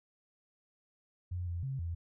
sine tone with pitch steps, 89.2 / 86.3 / 134.3 / 84.5 Hz, F2 / F2 / C3 / E2, +37 / -20 / +46 / +43 cents, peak -34 dBFS, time 1.31-1.95 s, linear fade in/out 10 ms, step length 160 ms, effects none

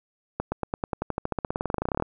accelerating click train, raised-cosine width 1 ms, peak -12 dBFS, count 28, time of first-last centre 0.4-2.024 s, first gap 120 ms, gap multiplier 0.94, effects none

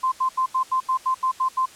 sine tone bursts, 1040 Hz, C6, 11 cents flat, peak -18 dBFS, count 10, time 0.03-1.659 s, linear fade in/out 10 ms, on 90 ms, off 81 ms, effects white hiss -46 dBFS RMS until 1.75 s + low-pass 9000 Hz 12 dB/octave

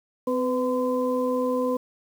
sine tone cluster, 255.2 / 501 / 1024 Hz, C4 / B4 / C6, -43 / +25 / -38 cents, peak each -26 / -24 / -31 dBFS, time 0.27-1.77 s, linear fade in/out 5 ms, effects 8-bit

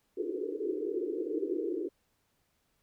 white band-pass noise, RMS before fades -34 dBFS, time 0.17-1.89 s, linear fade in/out 10 ms, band 300 to 460 Hz, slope 96 dB/octave, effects pink hiss -75 dBFS RMS until 2.82 s

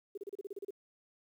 sine tone bursts, 400 Hz, G4, 35 cents sharp, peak -38 dBFS, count 10, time 0.15-0.707 s, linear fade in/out 5 ms, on 26 ms, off 33 ms, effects 11-bit

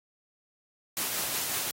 white noise with tremolo, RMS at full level -30 dBFS, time 0.97-1.71 s, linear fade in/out 0 ms, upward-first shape triangle, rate 5.5 Hz, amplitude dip 30%, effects high-pass 100 Hz 12 dB/octave + AAC 48 kbps

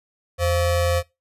square ring-modulated tone, 304 Hz, D#4, 40 cents flat, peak -16 dBFS, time 0.38-1.03 s, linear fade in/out 50 ms, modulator 219 Hz, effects noise-tail reverb RT60 0.2 s tail -19 dB re dry + resampled to 32000 Hz

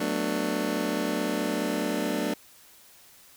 25% pulse chord, B minor seventh, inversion second, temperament just, 185.21 / 222.2 / 246.9 / 296.3 Hz, F#3 / A3 / B3 / D4, +2 / +17 / 0 / +15 cents, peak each -30 / -28 / -30 / -26 dBFS, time 0-2.34 s, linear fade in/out 5 ms, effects white hiss -54 dBFS RMS until 3.36 s

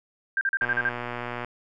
sine tone bursts, 1585 Hz, G6, 19 cents sharp, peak -21 dBFS, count 7, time 0.37-0.891 s, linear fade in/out 2 ms, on 41 ms, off 39 ms
click train, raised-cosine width 0.5 ms, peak -17 dBFS, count 101, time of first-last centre 0.62-1.446 s, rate 121 Hz
effects none

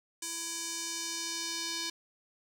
square tone with band-pass filter sweep, 333.1 Hz, E4, 18 cents sharp, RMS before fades -37 dBFS, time 0.22-1.9 s, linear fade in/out 5 ms, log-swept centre 7600 to 4800 Hz, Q 1.8, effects 9-bit

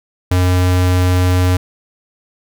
square tone, 90.7 Hz, F#2, 34 cents flat, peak -11 dBFS, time 0.31-1.57 s, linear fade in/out 5 ms, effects none

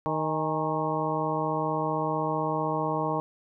harmonic tone with a mistuned harmonic, 155.56 Hz, D#3, in tune, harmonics 1 / 2 / 3 / 4 / 5 / 6 / 7, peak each -33 / -33 / -33 / -33 / -33 / -33 / -33 dBFS, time 0.06-3.2 s, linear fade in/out 0 ms, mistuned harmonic 5, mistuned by +78 cents, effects none

